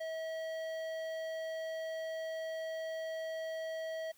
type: tone with tanh clipping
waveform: sine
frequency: 644 Hz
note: E5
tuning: 41 cents flat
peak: -39 dBFS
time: 0-4.12 s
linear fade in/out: 10 ms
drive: 14 dB
effects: white hiss -66 dBFS RMS until 4.17 s